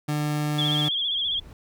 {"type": "tone", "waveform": "30% pulse", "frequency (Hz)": 149.3, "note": "D3", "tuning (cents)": 29, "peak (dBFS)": -21, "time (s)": [0.08, 0.89], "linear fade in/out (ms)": 10}
{"type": "tone with vibrato", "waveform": "sine", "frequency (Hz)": 3322, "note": "G#7", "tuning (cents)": 0, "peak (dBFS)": -23, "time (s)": [0.58, 1.4], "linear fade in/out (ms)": 10, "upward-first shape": "sine", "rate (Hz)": 15, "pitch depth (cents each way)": 71}
{"type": "noise with exponential growth", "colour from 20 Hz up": "brown", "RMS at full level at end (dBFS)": -39, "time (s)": [0.65, 1.53], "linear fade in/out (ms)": 1, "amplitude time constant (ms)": 190}
{"effects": []}